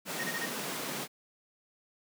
pink high-pass noise, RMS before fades -37 dBFS, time 0.05-1.08 s, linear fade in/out 50 ms, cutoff 150 Hz, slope 48 dB/octave
triangle tone bursts, 1855 Hz, A#6, 9 cents flat, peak -32 dBFS, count 4, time 0.19-0.458 s, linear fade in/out 5 ms, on 46 ms, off 28 ms
effects none

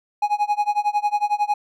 triangle tone with tremolo, 830.6 Hz, G#5, in tune, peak -13 dBFS, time 0.22-1.54 s, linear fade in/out 5 ms, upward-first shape sine, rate 11 Hz, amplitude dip 95%, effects none

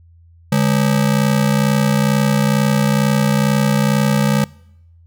square ring-modulated tone, 175.8 Hz, F3, 12 cents sharp, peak -10 dBFS, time 0.52-4.44 s, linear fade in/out 0 ms, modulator 31.1 Hz, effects noise-tail reverb RT60 0.8 s tail -24 dB re dry + added 84 Hz sine -44 dBFS peak until 5.06 s

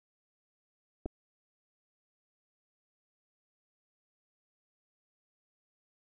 clicks, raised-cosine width 2 ms, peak -24 dBFS, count 2, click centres 1.058 / 1.061 s, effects none

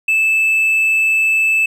sine tone with hard clipping, 2627 Hz, E7, 7 cents flat, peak -12 dBFS, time 0.08-1.66 s, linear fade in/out 5 ms, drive 2 dB, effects none

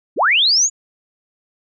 sine linear sweep, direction up, 170 to 7000 Hz, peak -11 dBFS, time 0.16-0.7 s, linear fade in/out 50 ms, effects none

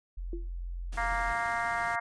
sine tone, 43.65 Hz, F1, in tune, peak -34 dBFS, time 0.17-1.33 s, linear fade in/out 10 ms
sine tone with exponential decay, 340.4 Hz, F4, 44 cents flat, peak -32 dBFS, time 0.33-0.5 s, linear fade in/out 2 ms, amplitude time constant 35 ms
pink noise, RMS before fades -46 dBFS, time 0.92-1.96 s, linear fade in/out 10 ms
harmonic tone, 233.1 Hz, A#3, in tune, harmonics 3 / 4 / 5 / 6 / 7 / 8 / 9, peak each -34 / -35 / -36 / -37 / -37 / -38 / -39 dBFS, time 0.97-2 s, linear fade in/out 10 ms
effects resampled to 22050 Hz

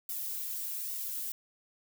violet noise with flanger, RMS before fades -37 dBFS, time 0.09-1.32 s, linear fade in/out 2 ms, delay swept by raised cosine 1.2 to 3.5 ms, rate 1.2 Hz, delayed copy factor -0.6, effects none

